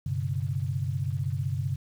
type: tone cluster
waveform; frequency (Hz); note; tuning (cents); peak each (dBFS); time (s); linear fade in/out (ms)
sine; 96.3 / 126.2 / 141.8; G2 / B2 / C#3; -30 / +38 / +40; -31; 0.06-1.76; 5
effects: 9-bit